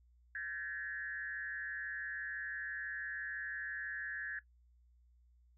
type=tone with frequency modulation; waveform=sine; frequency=1701 Hz; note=G#6; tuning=41 cents sharp; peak=-38 dBFS; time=0.35-4.39 s; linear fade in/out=2 ms; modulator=146 Hz; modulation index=0.82; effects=noise-tail reverb RT60 0.1 s tail -17 dB re dry + added 60 Hz sine -64 dBFS peak until 5.57 s